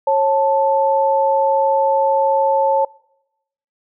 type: tone pair together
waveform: sine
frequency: 546 / 879.3 Hz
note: C#5 / A5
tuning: -26 / -1 cents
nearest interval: minor sixth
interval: 825 cents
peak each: -15 dBFS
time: 0.07-2.85 s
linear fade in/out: 5 ms
effects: noise-tail reverb RT60 0.9 s tail -26 dB re dry